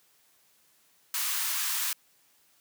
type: high-pass noise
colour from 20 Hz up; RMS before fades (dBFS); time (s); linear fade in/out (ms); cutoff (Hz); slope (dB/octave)
white; -30; 1.14-1.93; 2; 920; 48
effects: white hiss -65 dBFS RMS until 2.6 s + high-pass 100 Hz 12 dB/octave

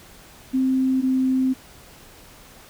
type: tone pair in turn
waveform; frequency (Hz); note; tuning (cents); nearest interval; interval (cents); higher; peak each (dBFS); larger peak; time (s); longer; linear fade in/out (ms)
sine; 261.6 / 260.4; C4 / C4; 0 / -8; unison; 8; first; -17; neither; 0.53-1.02 / 1.02-1.54; second; 20
effects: pink hiss -47 dBFS RMS until 2.69 s

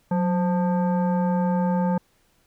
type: tone with frequency modulation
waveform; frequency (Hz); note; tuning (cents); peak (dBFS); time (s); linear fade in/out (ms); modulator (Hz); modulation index
sine; 182.8; F#3; -21; -19; 0.11-1.98; 5; 704; 0.75
effects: pink hiss -64 dBFS RMS until 2.46 s

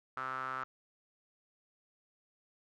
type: tone with band-pass filter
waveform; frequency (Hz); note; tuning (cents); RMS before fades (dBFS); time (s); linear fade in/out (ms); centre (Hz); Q
sawtooth; 130.81; C3; 0; -39; 0.17-0.64; 0; 1300; 7.4
effects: none

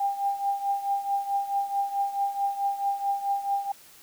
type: tone with tremolo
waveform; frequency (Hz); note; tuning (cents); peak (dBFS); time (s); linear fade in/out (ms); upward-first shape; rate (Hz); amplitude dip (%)
sine; 798; G5; +31; -21; 0-3.72; 5; triangle; 4.6; 80
effects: white hiss -52 dBFS RMS until 4.02 s

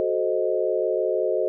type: chord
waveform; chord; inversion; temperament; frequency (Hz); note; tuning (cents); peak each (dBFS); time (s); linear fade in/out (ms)
sine; F# diminished seventh; none; equal with one note detuned; 370 / 435.7 / 523.3 / 622.3; F#4 / A4 / C5 / Eb5; 0 / -17 / 0 / 0; -26; 0-1.48; 0
effects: none

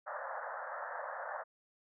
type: band-pass noise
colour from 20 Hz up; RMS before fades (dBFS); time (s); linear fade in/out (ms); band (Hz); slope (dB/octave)
pink; -42; 0.06-1.44; 20; 520 to 1800; 96
effects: none

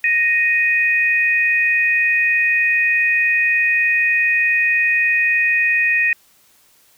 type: tone pair together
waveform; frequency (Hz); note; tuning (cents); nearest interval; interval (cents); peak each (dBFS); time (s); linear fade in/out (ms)
sine; 1864.7 / 2488; A#6 / D#7; 0 / -1; perfect fourth; 499; -16; 0.04-6.13; 2
effects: white hiss -54 dBFS RMS until 6.97 s

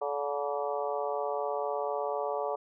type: harmonic tone with a mistuned harmonic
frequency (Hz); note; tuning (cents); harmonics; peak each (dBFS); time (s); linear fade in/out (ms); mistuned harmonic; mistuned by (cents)
144; D3; -34; 3 / 4 / 5 / 6 / 7 / 8; -35 / -34 / -36 / -39 / -40 / -40; 0.01-2.56; 10; 7; -78
effects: none

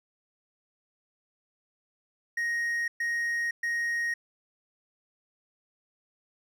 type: tone bursts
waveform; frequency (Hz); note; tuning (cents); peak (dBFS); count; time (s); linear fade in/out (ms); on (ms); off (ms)
triangle; 1873; A#6; +8; -25; 3; 2.37-4.14; 5; 510; 120
effects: none

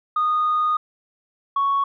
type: tone pair in turn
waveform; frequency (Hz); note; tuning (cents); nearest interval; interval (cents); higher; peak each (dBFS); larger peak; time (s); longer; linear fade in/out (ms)
sine; 1233 / 1111.2; D#6 / C#6; -16 / +4; major second; 180; first; -16 / -16; neither; 0.16-0.77 / 1.56-1.84; first; 5
effects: tanh soft clip ceiling -14 dBFS

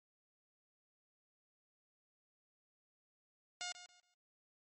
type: tone with echo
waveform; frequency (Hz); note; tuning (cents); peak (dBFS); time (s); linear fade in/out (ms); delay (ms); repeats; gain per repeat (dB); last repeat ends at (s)
5% pulse; 715; F5; +41; -29; 3.61-3.72; 0; 140; 3; -12; 4.14
effects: MP3 32 kbps

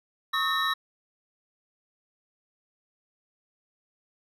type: tone cluster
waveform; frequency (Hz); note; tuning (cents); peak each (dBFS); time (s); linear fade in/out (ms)
triangle; 1107 / 1275 / 1818 / 3871; C#6 / D#6 / A#6 / B7; -3 / +42 / -44 / -35; -28; 0.33-0.74; 10
effects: none

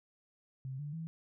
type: tone with pitch steps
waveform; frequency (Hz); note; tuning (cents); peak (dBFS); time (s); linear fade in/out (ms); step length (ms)
sine; 132.2 / 146.69 / 162.76; C3 / D3 / E3; +18 / -2 / -22; -38; 0.65-1.07; 0; 140
effects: none

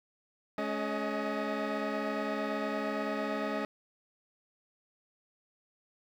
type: tone cluster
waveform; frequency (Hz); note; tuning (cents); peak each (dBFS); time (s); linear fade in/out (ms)
20% pulse; 212.6 / 278.1 / 629; G#3 / C#4 / D#5; +41 / +6 / +19; -31 / -31 / -31; 0.58-3.65; 2
effects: low-pass 3000 Hz 12 dB/octave + 10-bit

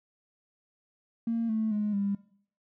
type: tone with pitch steps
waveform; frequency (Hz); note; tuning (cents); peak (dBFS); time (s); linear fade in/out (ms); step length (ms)
triangle; 229.8 / 219.4 / 209.5 / 200.1; A#3 / A3 / G#3 / G3; -25 / -5 / +15 / +36; -22; 1.27-2.15; 5; 220
effects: noise-tail reverb RT60 0.6 s tail -23 dB re dry + tanh soft clip ceiling -24 dBFS

